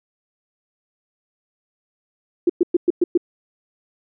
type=tone bursts; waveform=sine; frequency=349.2 Hz; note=F4; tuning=in tune; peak=-11 dBFS; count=6; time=2.47-3.176 s; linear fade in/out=5 ms; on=26 ms; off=110 ms; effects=none